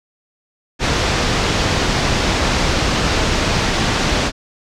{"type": "low-pass noise", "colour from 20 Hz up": "pink", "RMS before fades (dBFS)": -17, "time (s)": [0.79, 4.32], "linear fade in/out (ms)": 50, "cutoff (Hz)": 6200, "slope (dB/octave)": 24, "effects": []}